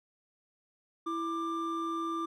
triangle tone pair together, 330.5 / 1187 Hz, E4 / D6, +5 / +18 cents, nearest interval octave + minor seventh, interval 2213 cents, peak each -33 / -32 dBFS, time 1.06-2.26 s, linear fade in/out 10 ms, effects none

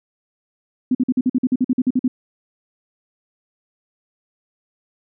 sine tone bursts, 253.6 Hz, B3, 46 cents sharp, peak -13 dBFS, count 14, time 0.91-2.08 s, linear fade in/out 5 ms, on 39 ms, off 48 ms, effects none

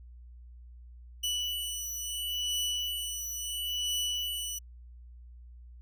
sawtooth beating tone pair, 2960 / 2960.73 Hz, F#7 / F#7, 0 / 0 cents, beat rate 0.73 Hz, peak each -32 / -31 dBFS, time 1.23-4.59 s, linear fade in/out 10 ms, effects added 60 Hz sine -47 dBFS peak until 5.81 s

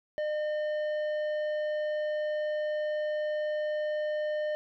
sine tone with tanh clipping, 606 Hz, D#5, 46 cents flat, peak -30 dBFS, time 0.18-4.55 s, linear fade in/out 0 ms, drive 9 dB, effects none

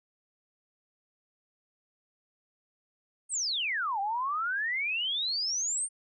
sine exponential two-way sweep, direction down then up, 9060 to 772 to 9060 Hz, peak -28 dBFS, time 3.29-5.89 s, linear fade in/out 50 ms, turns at 4 s, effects none

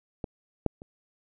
clicks, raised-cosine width 2 ms, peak -19 / -10 / -30 dBFS, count 3, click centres 0.242 / 0.663 / 0.819 s, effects none

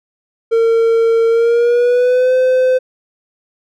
triangle tone with pitch glide, 456.6 to 512.5 Hz, A#4 to C5, -36 to -36 cents, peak -7 dBFS, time 0.51-2.79 s, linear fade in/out 20 ms, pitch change +200 cents, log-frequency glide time 1.28-2.34 s, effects none

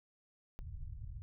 pink low-pass noise, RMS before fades -45 dBFS, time 0.59-1.22 s, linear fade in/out 0 ms, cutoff 130 Hz, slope 48 dB/octave, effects none

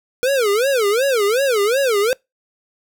square tone with vibrato, 473 Hz, A#4, 25 cents sharp, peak -15 dBFS, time 0.23-2.13 s, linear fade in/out 0 ms, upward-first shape sine, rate 2.7 Hz, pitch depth 290 cents each way, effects noise-tail reverb RT60 0.2 s tail -26 dB re dry

